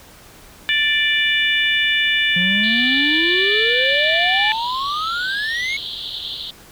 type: harmonic tone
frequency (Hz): 587.3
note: D5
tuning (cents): 0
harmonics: 3 / 4 / 5 / 6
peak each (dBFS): -19 / -20 / -21 / -22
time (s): 0.69-4.52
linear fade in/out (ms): 0
type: exponential sweep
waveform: triangle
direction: up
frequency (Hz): 173.5 to 2217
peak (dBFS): -19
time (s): 2.36-5.77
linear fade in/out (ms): 5
type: band-pass noise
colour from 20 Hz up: pink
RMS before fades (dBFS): -29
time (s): 2.63-6.51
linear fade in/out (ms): 10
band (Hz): 3100 to 4200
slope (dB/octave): 96
effects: pink hiss -44 dBFS RMS until 6.71 s